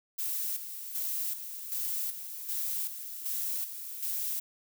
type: noise with tremolo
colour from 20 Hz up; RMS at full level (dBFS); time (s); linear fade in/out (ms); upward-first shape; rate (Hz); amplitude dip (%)
violet; -33; 0.18-4.4; 10; square; 1.3; 60
effects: none